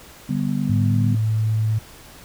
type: chord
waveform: sine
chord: G major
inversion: second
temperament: just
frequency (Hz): 147 / 196 / 245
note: D3 / G3 / B3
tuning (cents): +2 / 0 / -14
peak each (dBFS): -24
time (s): 0.29-1.15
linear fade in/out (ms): 5
type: tone with pitch glide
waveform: sine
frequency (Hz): 105.3 to 109.46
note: G#2 to A2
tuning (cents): +24 to -9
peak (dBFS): -17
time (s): 0.69-1.79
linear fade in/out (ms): 10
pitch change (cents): +67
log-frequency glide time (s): 0.84-0.99
effects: pink hiss -44 dBFS RMS until 2.24 s